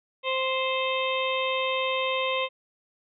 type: harmonic tone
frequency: 523.3 Hz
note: C5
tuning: in tune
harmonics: 1 / 2 / 4 / 5 / 6 / 7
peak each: -28 / -30 / -34 / -32 / -34 / -36 dBFS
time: 0.23-2.49 s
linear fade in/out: 50 ms
effects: none